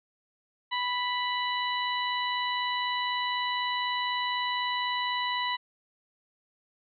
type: harmonic tone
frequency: 988 Hz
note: B5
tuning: in tune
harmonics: 1 / 2 / 3 / 4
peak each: -30 / -33 / -35 / -36 dBFS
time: 0.71-5.57 s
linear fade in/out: 20 ms
effects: none